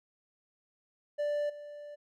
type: tone with level steps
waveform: triangle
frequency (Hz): 587.3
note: D5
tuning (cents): 0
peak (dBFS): -27 / -41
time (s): 1.18-1.96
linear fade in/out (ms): 20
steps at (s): 1.49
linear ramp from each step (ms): 10
effects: none